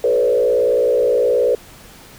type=tone with frequency modulation; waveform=sine; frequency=493.9 Hz; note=B4; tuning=in tune; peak=-12 dBFS; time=0.04-1.55 s; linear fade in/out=2 ms; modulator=58.8 Hz; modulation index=1.2; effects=pink hiss -42 dBFS RMS until 2.18 s